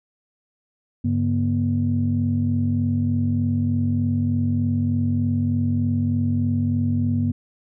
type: tone cluster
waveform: sine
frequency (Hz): 99.2 / 142.5 / 240.9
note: G2 / C#3 / B3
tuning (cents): +21 / +48 / -43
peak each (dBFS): -21 / -26 / -21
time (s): 1.04-7.32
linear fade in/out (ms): 10
effects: tanh soft clip ceiling -10 dBFS